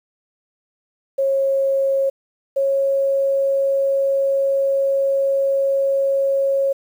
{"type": "tone pair in turn", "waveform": "sine", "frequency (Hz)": [544, 547.8], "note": ["C#5", "C#5"], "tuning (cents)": [-33, -21], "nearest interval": "unison", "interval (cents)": 12, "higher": "second", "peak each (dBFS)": -15, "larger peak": "neither", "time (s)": [[1.18, 2.1], [2.56, 6.73]], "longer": "second", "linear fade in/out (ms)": 10, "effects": ["8-bit"]}